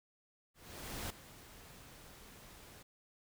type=noise with ADSR envelope; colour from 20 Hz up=pink; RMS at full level=-41 dBFS; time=0.54-2.83 s; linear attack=560 ms; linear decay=5 ms; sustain=-15 dB; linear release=9 ms; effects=none